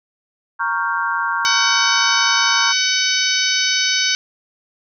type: chord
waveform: sine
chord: G half-diminished seventh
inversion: first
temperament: equal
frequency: 932.3 / 1108.7 / 1396.9 / 1568 Hz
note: Bb5 / Db6 / F6 / G6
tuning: 0 / 0 / 0 / 0 cents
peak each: -23 dBFS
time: 0.59-2.73 s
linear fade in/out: 20 ms
type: harmonic tone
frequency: 754 Hz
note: F#5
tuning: 32 cents sharp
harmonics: 2 / 3 / 4 / 5 / 6 / 7 / 8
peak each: -23 / -23 / -23 / -23 / -23 / -23 / -23 dBFS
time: 1.45-4.15 s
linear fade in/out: 0 ms
effects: none